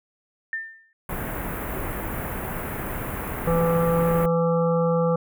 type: tone with exponential decay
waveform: sine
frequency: 1797 Hz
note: A6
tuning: 36 cents sharp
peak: -23 dBFS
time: 0.53-0.93 s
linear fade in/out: 1 ms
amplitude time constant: 86 ms
type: band-stop noise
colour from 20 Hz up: pink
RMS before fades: -30 dBFS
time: 1.09-4.26 s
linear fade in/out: 5 ms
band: 2100 to 12000 Hz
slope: 24 dB/octave
type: harmonic tone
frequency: 167.4 Hz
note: E3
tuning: 27 cents sharp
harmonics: 1 / 3 / 5 / 7 / 8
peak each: -22 / -21 / -32 / -30 / -37 dBFS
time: 3.47-5.16 s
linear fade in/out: 5 ms
effects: none